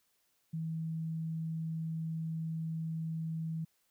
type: tone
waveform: sine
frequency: 161.5 Hz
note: E3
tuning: 35 cents flat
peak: -34 dBFS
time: 0.53-3.65 s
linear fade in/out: 10 ms
effects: white hiss -75 dBFS RMS until 3.9 s